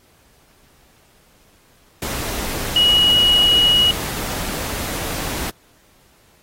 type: tone in noise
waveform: sine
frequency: 2908 Hz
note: F#7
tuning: 31 cents flat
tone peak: -11 dBFS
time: 2.76-3.91 s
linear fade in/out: 2 ms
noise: pink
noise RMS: -26 dBFS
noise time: 2.02-5.5 s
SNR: +12 dB
effects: pink hiss -55 dBFS RMS until 6.42 s + AAC 48 kbps